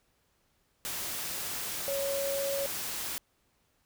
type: tone in noise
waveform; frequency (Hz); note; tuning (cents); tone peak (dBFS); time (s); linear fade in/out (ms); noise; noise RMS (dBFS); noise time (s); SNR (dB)
sine; 555; C#5; +2; -30; 1.88-2.66; 0; white; -36; 0.85-3.18; +3
effects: pink hiss -72 dBFS RMS until 3.85 s